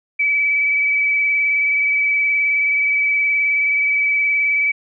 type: tone with vibrato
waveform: sine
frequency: 2293 Hz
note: D7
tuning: 42 cents flat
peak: -14 dBFS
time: 0.19-4.72 s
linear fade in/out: 10 ms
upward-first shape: sine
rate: 19 Hz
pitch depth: 20 cents each way
effects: none